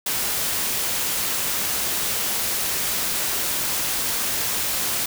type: noise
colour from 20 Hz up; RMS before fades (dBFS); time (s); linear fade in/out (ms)
white; -24; 0.06-5.06; 5
effects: none